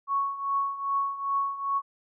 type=tone with tremolo; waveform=sine; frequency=1108.7 Hz; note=C#6; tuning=in tune; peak=-22 dBFS; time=0.07-1.82 s; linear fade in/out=50 ms; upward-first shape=triangle; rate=2.5 Hz; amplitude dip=80%; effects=none